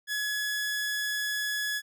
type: tone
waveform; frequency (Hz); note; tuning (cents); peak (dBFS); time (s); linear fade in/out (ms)
sawtooth; 1693; G#6; +33; -25; 0.07-1.82; 50
effects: none